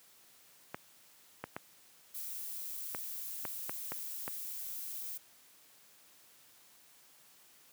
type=clicks; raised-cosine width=0.5 ms; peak=-23 dBFS; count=8; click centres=0.745 / 1.44 / 1.565 / 2.948 / 3.452 / 3.695 / 3.92 / 4.279 s
type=noise; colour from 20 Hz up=violet; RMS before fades=-42 dBFS; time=2.14-5.18 s; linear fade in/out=10 ms
effects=white hiss -62 dBFS RMS until 7.72 s + high-pass 100 Hz 12 dB/octave